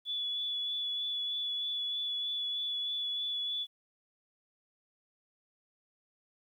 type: tone with vibrato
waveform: sine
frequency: 3429 Hz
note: A7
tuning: 45 cents flat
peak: -32 dBFS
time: 0.05-3.67 s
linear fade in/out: 50 ms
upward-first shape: triangle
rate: 3.2 Hz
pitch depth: 15 cents each way
effects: 11-bit